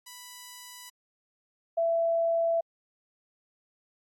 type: tone pair in turn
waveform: 5% pulse / sine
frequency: 987.8 / 667.3 Hz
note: B5 / E5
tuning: 0 / +21 cents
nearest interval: perfect fifth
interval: 679 cents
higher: first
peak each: -32 / -23 dBFS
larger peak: second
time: 0.06-0.9 / 1.77-2.61 s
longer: neither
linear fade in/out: 10 ms
effects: AAC 64 kbps